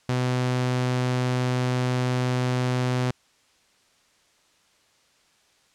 sawtooth tone, 125.9 Hz, B2, 34 cents sharp, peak -18 dBFS, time 0.09-3.11 s, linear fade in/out 2 ms, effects white hiss -62 dBFS RMS until 5.74 s + low-pass 7000 Hz 12 dB/octave

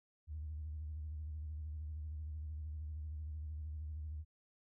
sine tone with vibrato, 76.6 Hz, D#2, 27 cents flat, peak -40 dBFS, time 0.27-4.25 s, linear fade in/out 50 ms, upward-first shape square, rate 13 Hz, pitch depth 58 cents each way, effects tanh soft clip ceiling -36 dBFS

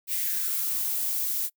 violet noise with high-pass filter sweep, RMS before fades -28 dBFS, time 0.07-1.5 s, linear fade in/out 50 ms, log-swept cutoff 2300 to 390 Hz, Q 3.2, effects noise-tail reverb RT60 0.1 s tail -26 dB re dry

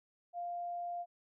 sine tone, 698.5 Hz, F5, in tune, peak -37 dBFS, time 0.33-1.06 s, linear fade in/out 50 ms, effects none

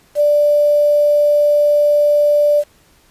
sine tone with quantisation, 588 Hz, D5, 2 cents sharp, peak -9 dBFS, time 0.15-2.64 s, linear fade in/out 50 ms, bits 6, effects pink hiss -52 dBFS RMS until 3.1 s + resampled to 32000 Hz

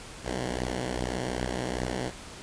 5% pulse beating tone pair, 61.74 / 64.24 Hz, B1 / C2, 0 / -31 cents, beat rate 2.5 Hz, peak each -20 / -23 dBFS, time 0.23-2.12 s, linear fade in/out 50 ms, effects pink hiss -44 dBFS RMS until 2.42 s + resampled to 22050 Hz

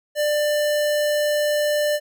square tone, 594 Hz, D5, 20 cents sharp, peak -19 dBFS, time 0.15-2 s, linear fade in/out 50 ms, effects none

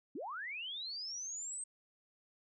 sine linear sweep, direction up, 224.8 to 8372 Hz, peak -40 dBFS, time 0.15-1.64 s, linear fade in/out 5 ms, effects none

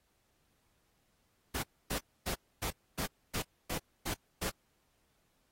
pink noise bursts, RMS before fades -36 dBFS, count 9, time 1.54-4.501 s, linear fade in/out 10 ms, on 89 ms, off 270 ms, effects pink hiss -75 dBFS RMS until 5.51 s + AAC 48 kbps

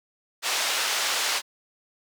white band-pass noise, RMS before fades -26 dBFS, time 0.42-1.42 s, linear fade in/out 50 ms, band 640 to 5500 Hz, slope 12 dB/octave, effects none

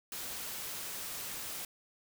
white noise, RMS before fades -41 dBFS, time 0.12-1.65 s, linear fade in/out 2 ms, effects none

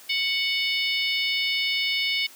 harmonic tone with a mistuned harmonic, 740 Hz, F#5, in tune, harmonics 3 / 4 / 5 / 6 / 7, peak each -26 / -28 / -30 / -32 / -33 dBFS, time 0.09-2.27 s, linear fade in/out 10 ms, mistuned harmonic 5, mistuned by -28 cents, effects white hiss -48 dBFS RMS until 2.35 s + high-pass 200 Hz 12 dB/octave

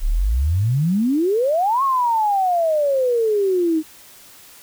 sine exponential two-way sweep, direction up then down, 30.45 to 1110 to 306.4 Hz, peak -15 dBFS, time 0-3.83 s, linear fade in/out 50 ms, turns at 1.83 s, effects white hiss -45 dBFS RMS until 4.62 s

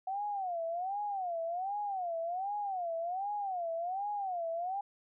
sine tone with vibrato, 740 Hz, F#5, in tune, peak -33 dBFS, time 0.07-4.81 s, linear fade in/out 5 ms, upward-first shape sine, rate 1.3 Hz, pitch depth 200 cents each way, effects none

